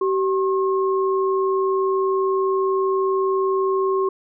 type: tone pair together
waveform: sine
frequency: 383.9 / 1076.5 Hz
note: G4 / C6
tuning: -36 / +49 cents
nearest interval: octave + tritone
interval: 1785 cents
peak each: -18 / -24 dBFS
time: 0.01-4.09 s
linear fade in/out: 5 ms
effects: none